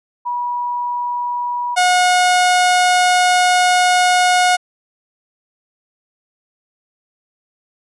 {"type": "tone pair in turn", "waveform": ["sine", "sawtooth"], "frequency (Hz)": [970, 724.6], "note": ["B5", "F#5"], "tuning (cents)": [-31, -36], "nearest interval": "perfect fourth", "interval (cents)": 505, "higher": "first", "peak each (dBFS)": [-18, -7], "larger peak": "second", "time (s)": [[0.25, 1.76], [1.76, 4.57]], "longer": "second", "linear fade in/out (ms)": 20, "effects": ["resampled to 24000 Hz"]}